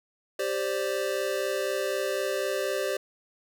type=chord; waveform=square; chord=G suspended fourth; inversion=none; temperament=equal; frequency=392 / 523.3 / 587.3 Hz; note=G4 / C5 / D5; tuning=0 / 0 / 0 cents; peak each=-32 dBFS; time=0.39-2.97 s; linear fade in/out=5 ms; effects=none